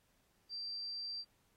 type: tone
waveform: sine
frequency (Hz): 4699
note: D8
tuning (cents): 0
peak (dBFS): -40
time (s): 0.49-1.25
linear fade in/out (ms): 50
effects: pink hiss -75 dBFS RMS until 1.56 s + AAC 48 kbps